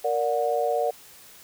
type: chord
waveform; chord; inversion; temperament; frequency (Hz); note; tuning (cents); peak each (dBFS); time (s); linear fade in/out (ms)
sine; Bb augmented; none; just; 466.2 / 582.7 / 728.4; Bb4 / D5 / F#5; 0 / -14 / -27; -26; 0.04-0.91; 10
effects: white hiss -49 dBFS RMS until 1.43 s